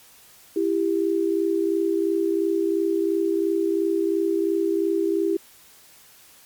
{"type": "tone pair together", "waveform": "sine", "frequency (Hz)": [332.4, 395.3], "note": ["E4", "G4"], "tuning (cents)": [15, 15], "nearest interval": "minor third", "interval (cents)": 300, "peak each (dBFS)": -22, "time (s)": [0.56, 5.37], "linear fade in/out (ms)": 5, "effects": ["white hiss -51 dBFS RMS until 6.45 s", "MP3 96 kbps"]}